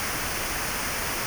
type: noise with comb filter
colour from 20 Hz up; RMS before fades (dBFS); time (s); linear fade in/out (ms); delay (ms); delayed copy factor
pink; -29; 0-1.26; 0; 0.26; -0.55
effects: none